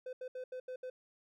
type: tone bursts at uneven times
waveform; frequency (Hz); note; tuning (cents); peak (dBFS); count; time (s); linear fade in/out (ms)
triangle; 509; C5; -48; -38; 6; 0.06-0.13 / 0.21-0.28 / 0.35-0.44 / 0.52-0.6 / 0.68-0.76 / 0.83-0.9; 5
effects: none